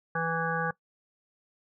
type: harmonic tone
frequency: 164.81 Hz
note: E3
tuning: in tune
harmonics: 1 / 3 / 5 / 7 / 9 / 10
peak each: -34 / -34 / -34 / -34 / -34 / -34 dBFS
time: 0.15-0.71 s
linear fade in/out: 5 ms
effects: noise-tail reverb RT60 0.1 s tail -20 dB re dry